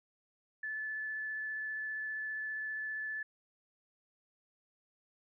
sine tone with vibrato, 1737 Hz, A6, 23 cents flat, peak -36 dBFS, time 0.63-3.23 s, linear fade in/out 5 ms, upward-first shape triangle, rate 15 Hz, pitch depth 10 cents each way, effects none

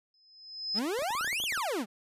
sine tone with exponential growth, 5100 Hz, D#8, 42 cents sharp, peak -26 dBFS, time 0.14-0.79 s, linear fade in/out 2 ms, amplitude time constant 140 ms
40% pulse exponential two-way sweep, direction up then down, 184.8 to 3523 to 184.8 Hz, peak -29 dBFS, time 0.74-1.86 s, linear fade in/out 50 ms, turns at 1.44 s
clicks, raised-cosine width 1 ms, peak -31 dBFS, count 12, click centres 0.99 / 1.022 / 1.106 / 1.151 / 1.21 / 1.246 / 1.276 / 1.329 / 1.401 / 1.439 / 1.524 / 1.576 s
effects resampled to 32000 Hz

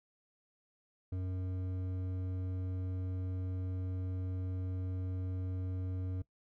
sine tone with hard clipping, 92.5 Hz, F#2, in tune, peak -37 dBFS, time 1.12-6.22 s, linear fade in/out 5 ms, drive 10 dB, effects noise-tail reverb RT60 0.1 s tail -19 dB re dry

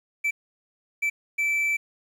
triangle tone bursts at uneven times, 2323 Hz, D7, 20 cents flat, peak -20 dBFS, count 3, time 0.24-0.31 / 1.02-1.1 / 1.38-1.77 s, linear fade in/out 10 ms, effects 9-bit

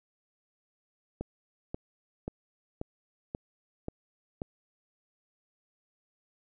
click train, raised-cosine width 2 ms, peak -21 dBFS, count 7, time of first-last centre 1.21-4.419 s, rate 1.87 Hz, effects none

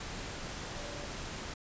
sine tone in noise, 579 Hz, D5, 25 cents flat, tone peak -48 dBFS, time 0.76-1.06 s, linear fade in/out 5 ms, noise pink, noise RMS -41 dBFS, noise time 0-1.54 s, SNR -10 dB, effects resampled to 16000 Hz

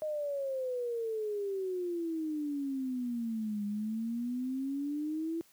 sine exponential two-way sweep, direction down then up, 622.3 to 203.6 to 335.2 Hz, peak -32 dBFS, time 0.02-5.41 s, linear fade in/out 0 ms, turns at 3.65 s, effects white hiss -64 dBFS RMS until 5.52 s + high-pass 80 Hz 12 dB/octave

